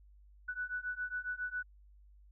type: beating tone pair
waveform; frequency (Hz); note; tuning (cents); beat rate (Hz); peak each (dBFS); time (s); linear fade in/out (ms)
sine; 1480 / 1487.3; F#6 / F#6; 0 / +9; 7.3; -40 / -39; 0.48-1.63; 10
effects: added 50 Hz sine -57 dBFS peak until 2.31 s